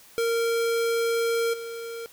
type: tone with level steps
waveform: square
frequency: 462.3 Hz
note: A#4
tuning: 14 cents flat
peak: -23 / -34 dBFS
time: 0.18-2.06 s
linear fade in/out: 0 ms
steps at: 1.53 s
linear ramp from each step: 10 ms
effects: white hiss -52 dBFS RMS until 2.12 s